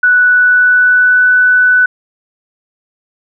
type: tone with pitch glide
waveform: sine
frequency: 1480 to 1493.7 Hz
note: F#6 to F#6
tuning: 0 to +16 cents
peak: -5 dBFS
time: 0.03-1.86 s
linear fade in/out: 5 ms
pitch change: +16 cents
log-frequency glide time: 0.28-1.29 s
effects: none